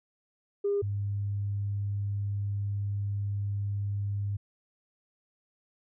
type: tone pair in turn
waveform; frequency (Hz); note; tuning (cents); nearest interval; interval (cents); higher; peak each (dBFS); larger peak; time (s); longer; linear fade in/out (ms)
sine; 404 / 101; G#4 / G#2; -48 / -48; 2 octaves; 2400; first; -24 / -28; first; 0.64-0.82 / 0.82-4.37; second; 10
effects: tanh soft clip ceiling -20 dBFS